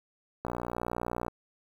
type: click train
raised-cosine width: 1 ms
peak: -19 dBFS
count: 51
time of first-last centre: 0.45-1.282 s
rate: 60.1 Hz
effects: 8-bit

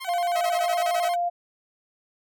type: tone with vibrato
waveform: 15% pulse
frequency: 896 Hz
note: A5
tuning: 31 cents sharp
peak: -27 dBFS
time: 0-1.16 s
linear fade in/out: 20 ms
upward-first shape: square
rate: 11 Hz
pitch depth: 290 cents each way
type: tone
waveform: sine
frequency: 698.5 Hz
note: F5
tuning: in tune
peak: -22 dBFS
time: 0.07-1.3 s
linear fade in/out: 20 ms
type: tone bursts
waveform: sawtooth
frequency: 642 Hz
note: E5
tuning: 46 cents flat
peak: -23 dBFS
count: 9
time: 0.35-1.085 s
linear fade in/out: 10 ms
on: 63 ms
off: 21 ms
effects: none

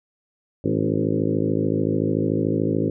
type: harmonic tone with a mistuned harmonic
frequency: 53.6 Hz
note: A1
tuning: 45 cents flat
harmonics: 2 / 3 / 4 / 5 / 6 / 7 / 8 / 9 / 10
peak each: -28 / -26 / -28 / -26 / -27 / -27 / -30 / -30 / -34 dBFS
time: 0.64-2.9 s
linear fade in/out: 5 ms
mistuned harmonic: 5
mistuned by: +42 cents
effects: none

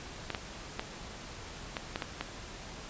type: clicks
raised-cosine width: 0.3 ms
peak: -17 dBFS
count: 7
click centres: 0.303 / 0.348 / 0.795 / 1.768 / 1.959 / 2.022 / 2.21 s
effects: pink hiss -45 dBFS RMS until 2.89 s + resampled to 16000 Hz

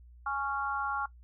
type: chord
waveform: sine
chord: Db major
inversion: second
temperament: just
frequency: 831.5 / 1108.7 / 1385.9 Hz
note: Ab5 / Db6 / F6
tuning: +2 / 0 / -14 cents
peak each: -35 / -35 / -33 dBFS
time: 0.26-1.06 s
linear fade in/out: 5 ms
effects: noise-tail reverb RT60 0.1 s tail -18 dB re dry + added 60 Hz sine -51 dBFS peak until 1.23 s

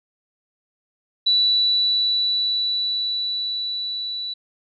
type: tone with level ramp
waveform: sine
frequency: 3951 Hz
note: B7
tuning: in tune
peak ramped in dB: -14 to -26 dBFS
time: 1.26-4.34 s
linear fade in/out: 10 ms
effects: none

